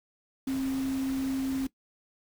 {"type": "tone in noise", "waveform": "sine", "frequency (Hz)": 266.6, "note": "C4", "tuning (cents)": 33, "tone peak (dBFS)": -27, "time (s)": [0.47, 1.67], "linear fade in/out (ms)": 5, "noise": "pink", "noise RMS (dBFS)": -43, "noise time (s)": [0.47, 1.67], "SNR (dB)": 13, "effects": ["noise-tail reverb RT60 0.1 s tail -19 dB re dry"]}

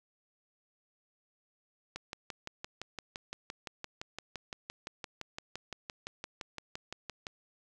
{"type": "click train", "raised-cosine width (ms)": 0.2, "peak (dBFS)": -22, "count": 32, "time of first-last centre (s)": [1.96, 7.268], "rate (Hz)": 5.84, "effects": []}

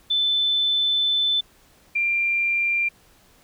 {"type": "tone pair in turn", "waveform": "sine", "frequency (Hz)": [3520, 2379], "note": ["A7", "D7"], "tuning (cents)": [0, 22], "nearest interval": "perfect fifth", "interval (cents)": 678, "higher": "first", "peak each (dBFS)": [-18, -19], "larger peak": "first", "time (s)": [[0.1, 1.41], [1.95, 2.89]], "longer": "first", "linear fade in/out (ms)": 10, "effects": ["pink hiss -56 dBFS RMS until 3.43 s"]}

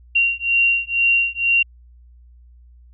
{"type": "beating tone pair", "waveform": "sine", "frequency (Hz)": [2758, 2760.1], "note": ["F7", "F7"], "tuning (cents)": [-22, -21], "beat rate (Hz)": 2.1, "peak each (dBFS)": -18, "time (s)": [0.15, 1.63], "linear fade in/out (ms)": 10, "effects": ["added 60 Hz sine -44 dBFS peak until 2.93 s"]}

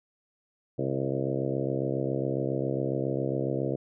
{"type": "harmonic tone with a mistuned harmonic", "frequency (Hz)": 67.3, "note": "C2", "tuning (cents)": 49, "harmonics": [2, 3, 4, 5, 6, 7, 8, 9, 10], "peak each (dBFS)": [-32, -39, -35, -33, -36, -34, -36, -39, -45], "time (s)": [0.78, 3.76], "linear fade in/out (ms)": 10, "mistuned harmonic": 9, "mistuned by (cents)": 25, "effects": []}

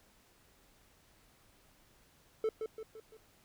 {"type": "tone with echo", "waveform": "triangle", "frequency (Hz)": 440, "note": "A4", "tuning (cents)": 0, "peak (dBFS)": -27, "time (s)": [2.44, 2.49], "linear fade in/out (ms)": 2, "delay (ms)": 170, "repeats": 4, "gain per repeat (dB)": -6, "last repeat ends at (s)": 3.17, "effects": ["pink hiss -66 dBFS RMS until 3.44 s"]}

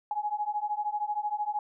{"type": "beating tone pair", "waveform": "sine", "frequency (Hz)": [830, 843], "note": ["G#5", "G#5"], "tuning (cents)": [-1, 26], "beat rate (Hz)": 13, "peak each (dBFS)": [-32, -31], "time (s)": [0.11, 1.59], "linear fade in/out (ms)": 2, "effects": []}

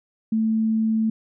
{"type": "tone", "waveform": "sine", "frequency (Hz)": 221.1, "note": "A3", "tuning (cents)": 9, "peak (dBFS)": -18, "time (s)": [0.32, 1.1], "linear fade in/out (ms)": 5, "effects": []}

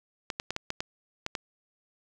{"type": "clicks", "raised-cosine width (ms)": 0.2, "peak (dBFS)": -14, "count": 8, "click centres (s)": [0.302, 0.399, 0.506, 0.564, 0.704, 0.805, 1.264, 1.352], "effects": []}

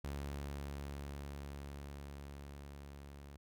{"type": "tone with level ramp", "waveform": "sawtooth", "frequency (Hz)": 70.7, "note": "C#2", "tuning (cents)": 35, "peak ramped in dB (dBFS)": [-36, -47], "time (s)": [0.04, 3.37], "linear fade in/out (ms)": 5, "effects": []}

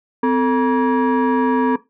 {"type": "tone with frequency modulation", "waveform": "sine", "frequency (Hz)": 256.2, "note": "C4", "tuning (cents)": -36, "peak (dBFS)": -12, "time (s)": [0.23, 1.76], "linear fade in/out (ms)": 5, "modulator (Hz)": 701, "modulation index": 1.2, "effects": ["noise-tail reverb RT60 0.2 s tail -17 dB re dry", "tanh soft clip ceiling -9 dBFS"]}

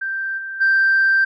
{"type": "tone with level steps", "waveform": "sine", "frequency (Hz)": 1569, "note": "G6", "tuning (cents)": 1, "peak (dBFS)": [-21, -26, -11], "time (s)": [0.01, 1.25], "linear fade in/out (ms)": 10, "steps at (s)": [0.37, 0.6], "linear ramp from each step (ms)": 20, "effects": ["tanh soft clip ceiling -9 dBFS"]}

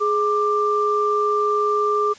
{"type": "tone pair together", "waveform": "sine", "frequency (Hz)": [418.7, 1184.3], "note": ["G#4", "D6"], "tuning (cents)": [14, 14], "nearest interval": "octave + tritone", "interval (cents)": 1800, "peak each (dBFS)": [-20, -19], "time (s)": [0, 2.14], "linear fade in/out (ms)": 20, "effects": ["white hiss -45 dBFS RMS until 2.18 s", "resampled to 16000 Hz"]}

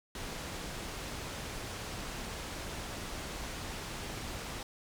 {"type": "low-pass noise", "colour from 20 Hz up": "pink", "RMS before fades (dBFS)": -41, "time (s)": [0.15, 4.63], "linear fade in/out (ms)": 2, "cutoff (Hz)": 8600, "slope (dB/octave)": 12, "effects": []}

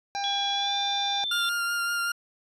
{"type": "harmonic tone", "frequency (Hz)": 800, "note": "G5", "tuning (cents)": 35, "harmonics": [1, 2, 3, 5, 6, 7, 8], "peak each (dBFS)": [-29, -39, -40, -38, -46, -39, -51], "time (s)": [0.15, 1.24], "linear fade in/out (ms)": 0}
{"type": "tone with pitch glide", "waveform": "sine", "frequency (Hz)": [3366, 3548], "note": ["G#7", "A7"], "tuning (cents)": [23, 14], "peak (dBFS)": -27, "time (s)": [0.24, 1.49], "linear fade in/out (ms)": 0, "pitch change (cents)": 91, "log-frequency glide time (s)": [0.53, 0.76]}
{"type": "tone with vibrato", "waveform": "40% pulse", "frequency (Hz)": 1400, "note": "F6", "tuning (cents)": 4, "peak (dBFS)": -25, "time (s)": [1.31, 2.12], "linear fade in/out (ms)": 5, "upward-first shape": "sine", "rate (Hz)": 5.3, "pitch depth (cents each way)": 14}
{"effects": ["resampled to 32000 Hz"]}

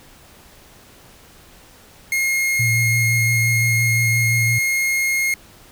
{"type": "tone", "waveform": "45% pulse", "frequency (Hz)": 2145, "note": "C7", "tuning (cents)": 42, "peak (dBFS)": -17, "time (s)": [2.12, 5.34], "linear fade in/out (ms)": 2}
{"type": "tone with vibrato", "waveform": "sine", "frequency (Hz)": 116.54, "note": "A#2", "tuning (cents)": 0, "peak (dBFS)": -18, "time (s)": [2.59, 4.59], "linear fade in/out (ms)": 10, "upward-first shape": "sine", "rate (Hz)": 5.8, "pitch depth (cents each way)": 30}
{"effects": ["pink hiss -47 dBFS RMS until 5.71 s"]}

